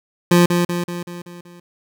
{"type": "tone with echo", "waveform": "25% pulse", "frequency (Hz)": 174.61, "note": "F3", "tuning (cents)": 0, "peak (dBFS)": -6, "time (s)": [0.31, 0.46], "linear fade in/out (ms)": 5, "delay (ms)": 190, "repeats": 6, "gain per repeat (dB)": -5, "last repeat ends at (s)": 1.6, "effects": []}